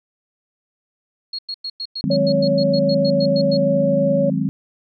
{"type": "tone bursts", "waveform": "sine", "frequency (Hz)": 4300, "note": "C8", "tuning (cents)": 47, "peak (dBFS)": -24, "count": 15, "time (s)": [1.33, 3.571], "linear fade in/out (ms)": 5, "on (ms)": 57, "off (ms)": 99}
{"type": "chord", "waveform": "sine", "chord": "Ab dominant seventh", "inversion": "second", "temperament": "equal", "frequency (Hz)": [155.56, 185, 207.7, 261.6], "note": ["Eb3", "Gb3", "Ab3", "C4"], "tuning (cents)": [0, 0, 0, 0], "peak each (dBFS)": -23, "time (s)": [2.04, 4.49], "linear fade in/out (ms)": 0}
{"type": "tone", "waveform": "sine", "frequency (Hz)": 560, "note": "C#5", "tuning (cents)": 18, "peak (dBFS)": -16, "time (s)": [2.1, 4.3], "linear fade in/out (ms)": 5}
{"effects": []}